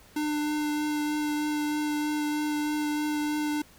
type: tone with vibrato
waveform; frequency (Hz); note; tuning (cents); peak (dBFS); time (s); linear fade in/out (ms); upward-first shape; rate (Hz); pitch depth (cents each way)
square; 299.5; D4; +34; -27; 0.16-3.62; 5; triangle; 3.2; 12
effects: pink hiss -55 dBFS RMS until 3.78 s